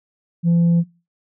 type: tone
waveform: sine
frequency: 170 Hz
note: F3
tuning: 46 cents flat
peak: -10 dBFS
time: 0.43-0.84 s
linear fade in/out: 50 ms
effects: noise-tail reverb RT60 0.3 s tail -21 dB re dry + tanh soft clip ceiling -11 dBFS